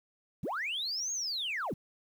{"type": "linear two-way sweep", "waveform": "sine", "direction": "up then down", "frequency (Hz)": [87.31, 6645, 87.31], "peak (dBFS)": -31, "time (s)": [0.43, 1.74], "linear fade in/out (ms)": 5, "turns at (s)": 1.12, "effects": ["tanh soft clip ceiling -28 dBFS", "10-bit"]}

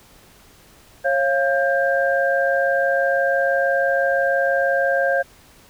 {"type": "tone cluster", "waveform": "sine", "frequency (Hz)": [546, 692, 1590], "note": ["C#5", "F5", "G6"], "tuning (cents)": [-26, -16, 24], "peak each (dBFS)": [-19, -22, -21], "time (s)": [1.04, 5.23], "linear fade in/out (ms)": 20, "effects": ["pink hiss -50 dBFS RMS until 5.69 s"]}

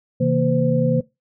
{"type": "tone cluster", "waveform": "sine", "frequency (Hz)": [131.9, 162.5, 233, 513], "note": ["C3", "E3", "A#3", "C5"], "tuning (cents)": [14, -24, -1, -34], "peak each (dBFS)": -21, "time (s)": [0.2, 1.01], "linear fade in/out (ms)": 10, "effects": ["noise-tail reverb RT60 0.2 s tail -19 dB re dry"]}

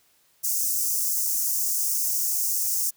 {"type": "high-pass noise", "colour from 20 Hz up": "white", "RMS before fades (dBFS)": -25, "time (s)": [0.43, 2.91], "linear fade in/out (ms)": 20, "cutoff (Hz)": 5500, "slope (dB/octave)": 48, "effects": ["white hiss -63 dBFS RMS until 2.96 s"]}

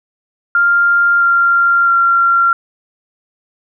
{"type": "tone with pitch steps", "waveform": "sine", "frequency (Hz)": [1396.9, 1386.4, 1376.1], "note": ["F6", "F6", "F6"], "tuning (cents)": [0, -13, -26], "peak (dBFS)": -8, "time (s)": [0.55, 2.53], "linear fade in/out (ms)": 2, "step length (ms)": 660, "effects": []}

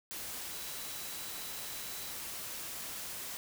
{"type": "tone in noise", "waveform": "sine", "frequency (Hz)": 3951, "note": "B7", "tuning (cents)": 0, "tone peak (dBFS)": -52, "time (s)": [0.51, 2.12], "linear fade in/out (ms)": 0, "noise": "white", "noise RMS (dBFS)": -42, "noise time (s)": [0.11, 3.37], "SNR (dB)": -13, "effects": []}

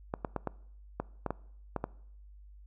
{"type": "clicks", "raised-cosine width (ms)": 1, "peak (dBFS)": -18, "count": 9, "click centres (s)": [0.139, 0.248, 0.363, 0.473, 1, 1.263, 1.306, 1.763, 1.841], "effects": ["noise-tail reverb RT60 0.7 s tail -22 dB re dry", "added 50 Hz sine -50 dBFS peak until 2.66 s"]}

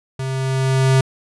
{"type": "tone with level ramp", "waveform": "square", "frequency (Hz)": 132.5, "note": "C3", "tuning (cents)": 22, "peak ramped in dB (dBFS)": [-23, -11], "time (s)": [0.19, 1.01], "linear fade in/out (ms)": 5, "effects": ["resampled to 24000 Hz"]}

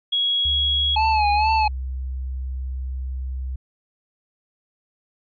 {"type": "tone", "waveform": "sine", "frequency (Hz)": 3322, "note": "G#7", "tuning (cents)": 0, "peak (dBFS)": -18, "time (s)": [0.12, 0.96], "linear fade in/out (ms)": 10}
{"type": "tone with pitch glide", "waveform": "sine", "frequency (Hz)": [69.4, 64.75], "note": ["C#2", "C2"], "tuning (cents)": [3, -17], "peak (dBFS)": -25, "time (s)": [0.45, 3.56], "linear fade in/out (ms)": 5, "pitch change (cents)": -120, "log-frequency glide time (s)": [1.47, 1.72]}
{"type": "tone with vibrato", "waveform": "square", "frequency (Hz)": 854, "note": "G#5", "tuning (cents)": 48, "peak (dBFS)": -17, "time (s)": [0.96, 1.68], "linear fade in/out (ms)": 5, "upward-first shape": "sine", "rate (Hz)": 2.2, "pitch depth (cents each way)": 67}
{"effects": ["resampled to 11025 Hz"]}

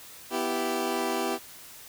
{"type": "chord", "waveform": "20% pulse", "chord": "E minor", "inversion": "second", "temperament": "equal", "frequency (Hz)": [246.9, 329.6, 392], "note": ["B3", "E4", "G4"], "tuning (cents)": [0, 0, 0], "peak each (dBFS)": [-28, -27, -25], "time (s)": [0.3, 1.39], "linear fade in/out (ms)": 50, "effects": ["white hiss -47 dBFS RMS until 1.88 s"]}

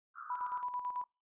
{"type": "band-pass noise", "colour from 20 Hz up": "pink", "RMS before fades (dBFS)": -48, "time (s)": [0.14, 0.64], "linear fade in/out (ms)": 50, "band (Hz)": [1200, 1400], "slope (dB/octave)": 96}
{"type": "tone with tremolo", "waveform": "sine", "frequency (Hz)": 987.8, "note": "B5", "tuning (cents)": 0, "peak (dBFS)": -34, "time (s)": [0.3, 1.04], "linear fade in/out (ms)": 2, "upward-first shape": "square", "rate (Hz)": 9.1, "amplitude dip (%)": 55}
{"effects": ["noise-tail reverb RT60 0.3 s tail -25 dB re dry", "resampled to 8000 Hz"]}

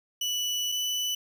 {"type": "tone pair in turn", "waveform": "30% pulse", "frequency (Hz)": [2960, 2981], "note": ["F#7", "F#7"], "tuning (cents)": [0, 12], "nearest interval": "unison", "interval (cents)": 12, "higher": "second", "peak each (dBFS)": -24, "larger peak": "neither", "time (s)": [[0.21, 0.72], [0.72, 1.15]], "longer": "first", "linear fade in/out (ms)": 5, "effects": []}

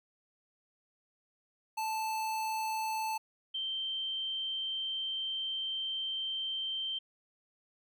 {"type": "tone pair in turn", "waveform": ["square", "sine"], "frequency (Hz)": [878, 3129], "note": ["A5", "G7"], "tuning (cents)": [-4, -4], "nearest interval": "octave + minor seventh", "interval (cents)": 2200, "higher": "second", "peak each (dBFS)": [-33, -33], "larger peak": "neither", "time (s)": [[1.77, 3.18], [3.54, 6.99]], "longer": "second", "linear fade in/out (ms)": 10, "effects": []}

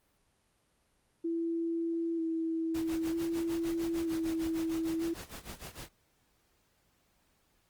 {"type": "tone with vibrato", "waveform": "sine", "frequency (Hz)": 329.6, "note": "E4", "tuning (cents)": 0, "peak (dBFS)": -30, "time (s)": [1.24, 5.14], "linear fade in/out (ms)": 10, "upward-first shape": "square", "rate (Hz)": 0.53, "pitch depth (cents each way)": 18}
{"type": "noise with tremolo", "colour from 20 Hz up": "pink", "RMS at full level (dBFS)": -43, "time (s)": [2.74, 5.89], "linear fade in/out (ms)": 10, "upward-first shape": "sine", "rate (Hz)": 6.6, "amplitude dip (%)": 85}
{"effects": ["pink hiss -72 dBFS RMS until 7.69 s", "Opus 32 kbps"]}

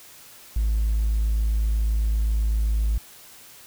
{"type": "tone", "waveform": "triangle", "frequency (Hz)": 53.9, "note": "A1", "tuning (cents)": -35, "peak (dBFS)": -16, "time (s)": [0.56, 2.98], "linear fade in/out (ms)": 5, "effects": ["tanh soft clip ceiling -15 dBFS", "white hiss -47 dBFS RMS until 3.66 s"]}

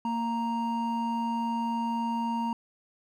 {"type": "tone pair together", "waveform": "triangle", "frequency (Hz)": [230.9, 932], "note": ["A#3", "A#5"], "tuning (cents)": [-16, -1], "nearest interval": "2 octaves", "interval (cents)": 2415, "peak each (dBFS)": -28, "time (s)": [0.05, 2.53], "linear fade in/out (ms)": 2, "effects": []}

